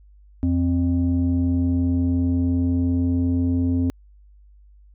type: tone pair together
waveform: sine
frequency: 87.24 / 261.6 Hz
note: F2 / C4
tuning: -1 / 0 cents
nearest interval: octave + perfect fifth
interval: 1901 cents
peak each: -19 / -18 dBFS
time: 0.43-3.9 s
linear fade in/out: 0 ms
effects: tanh soft clip ceiling -14 dBFS + added 50 Hz sine -47 dBFS peak until 4.94 s